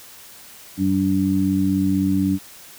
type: harmonic tone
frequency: 96 Hz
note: G2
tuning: 36 cents flat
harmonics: 1 / 2 / 3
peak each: -26 / -20 / -19 dBFS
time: 0.77-2.39 s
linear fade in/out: 50 ms
effects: white hiss -43 dBFS RMS until 2.78 s